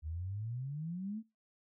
sine exponential sweep, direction up, 74.5 to 228.8 Hz, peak -37 dBFS, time 0.02-1.23 s, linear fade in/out 50 ms, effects noise-tail reverb RT60 0.2 s tail -21 dB re dry

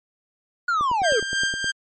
triangle linear sweep, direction down, 1455 to 396 Hz, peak -17 dBFS, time 0.68-1.2 s, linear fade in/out 5 ms
click train, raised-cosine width 2 ms, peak -21 dBFS, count 9, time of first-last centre 0.81-1.643 s, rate 9.6 Hz
sawtooth tone with tremolo, 1588 Hz, G6, 22 cents sharp, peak -16 dBFS, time 1.03-1.72 s, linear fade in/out 20 ms, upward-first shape sine, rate 3.2 Hz, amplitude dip 55%
effects MP3 32 kbps

